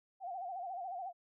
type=tone with vibrato; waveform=sine; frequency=734 Hz; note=F#5; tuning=14 cents flat; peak=-39 dBFS; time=0.2-1.13 s; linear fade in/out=50 ms; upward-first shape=sine; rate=14 Hz; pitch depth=110 cents each way; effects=none